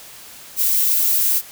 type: noise with high-pass filter sweep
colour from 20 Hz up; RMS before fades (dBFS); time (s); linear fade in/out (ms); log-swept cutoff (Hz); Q
violet; -17; 0.56-1.42; 50; 1800 to 1100; 0.85
effects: white hiss -40 dBFS RMS until 1.51 s